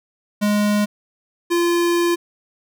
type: tone pair in turn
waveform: square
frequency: 207.7 / 344.6 Hz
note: G#3 / F4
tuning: 0 / -23 cents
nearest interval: major sixth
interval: 877 cents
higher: second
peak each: -16 dBFS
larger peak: neither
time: 0.41-0.86 / 1.5-2.16 s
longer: second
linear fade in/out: 20 ms
effects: none